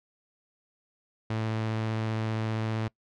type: tone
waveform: sawtooth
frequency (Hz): 110.6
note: A2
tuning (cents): +9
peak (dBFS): -24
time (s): 1.3-2.88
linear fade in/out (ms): 5
effects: noise-tail reverb RT60 0.1 s tail -23 dB re dry + low-pass 4000 Hz 12 dB/octave